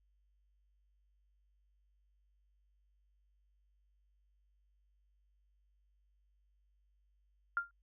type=tone with exponential decay; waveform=sine; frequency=1395 Hz; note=F6; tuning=2 cents flat; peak=-27 dBFS; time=7.57-7.71 s; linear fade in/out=1 ms; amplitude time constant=29 ms; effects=added 50 Hz sine -70 dBFS peak until 7.82 s